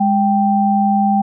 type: tone pair together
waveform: sine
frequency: 205.5 / 784 Hz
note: G#3 / G5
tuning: -18 / 0 cents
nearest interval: octave + major seventh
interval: 2318 cents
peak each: -14 dBFS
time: 0-1.22 s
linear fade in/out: 10 ms
effects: none